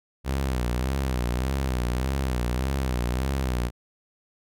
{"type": "tone with vibrato", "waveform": "sawtooth", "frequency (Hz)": 63.9, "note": "C2", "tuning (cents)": -40, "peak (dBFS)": -20, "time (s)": [0.24, 3.71], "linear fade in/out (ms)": 50, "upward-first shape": "sine", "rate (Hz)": 1.7, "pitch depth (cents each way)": 110, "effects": []}